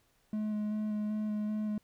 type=tone with vibrato; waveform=triangle; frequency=212.2 Hz; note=G#3; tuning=38 cents sharp; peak=-29 dBFS; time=0.33-1.78 s; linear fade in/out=2 ms; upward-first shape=square; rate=2.6 Hz; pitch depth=11 cents each way; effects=pink hiss -71 dBFS RMS until 1.83 s